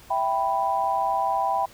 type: chord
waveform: sine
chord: E minor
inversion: none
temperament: equal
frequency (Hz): 659.3 / 784 / 987.8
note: E5 / G5 / B5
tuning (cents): 0 / 0 / 0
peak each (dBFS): -29 / -24 / -25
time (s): 0.1-1.66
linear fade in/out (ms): 10
effects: pink hiss -50 dBFS RMS until 1.73 s